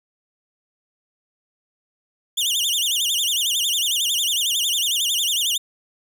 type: tone with vibrato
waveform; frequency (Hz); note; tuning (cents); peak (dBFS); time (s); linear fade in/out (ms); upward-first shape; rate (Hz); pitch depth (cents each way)
sawtooth; 3203; G7; +37; -16; 2.37-5.58; 10; sine; 11; 230
effects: none